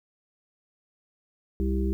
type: harmonic tone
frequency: 65.41 Hz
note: C2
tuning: in tune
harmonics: 1 / 3 / 5 / 6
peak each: -25 / -30 / -32 / -33 dBFS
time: 1.6-1.93 s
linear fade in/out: 0 ms
effects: 10-bit